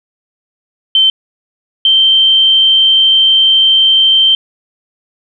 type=tone pair in turn; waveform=sine; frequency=3100 / 3127 Hz; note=G7 / G7; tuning=-20 / -5 cents; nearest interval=unison; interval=15 cents; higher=second; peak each=-5 dBFS; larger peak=neither; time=0.95-1.1 / 1.85-4.35 s; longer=second; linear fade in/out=2 ms; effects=none